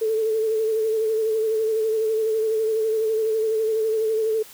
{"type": "tone with vibrato", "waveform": "sine", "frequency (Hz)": 440, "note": "A4", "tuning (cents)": 0, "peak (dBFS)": -19, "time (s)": [0.01, 4.43], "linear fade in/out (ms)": 10, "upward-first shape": "sine", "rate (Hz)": 12, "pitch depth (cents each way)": 36, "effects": ["white hiss -45 dBFS RMS until 4.53 s"]}